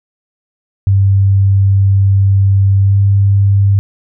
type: tone with pitch glide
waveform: sine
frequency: 98 to 99.37 Hz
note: G2 to G2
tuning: 0 to +24 cents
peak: -6 dBFS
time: 0.87-3.79 s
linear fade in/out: 0 ms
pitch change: +24 cents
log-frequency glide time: 2.82-2.96 s
effects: none